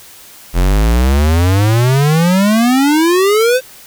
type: exponential sweep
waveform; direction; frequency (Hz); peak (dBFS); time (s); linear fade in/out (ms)
square; up; 42.2 to 525; -9; 0.53-3.61; 50
effects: white hiss -38 dBFS RMS until 3.86 s